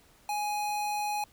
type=tone; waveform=square; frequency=833 Hz; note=G#5; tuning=5 cents sharp; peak=-30 dBFS; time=0.29-1.24 s; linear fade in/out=2 ms; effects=pink hiss -61 dBFS RMS until 1.32 s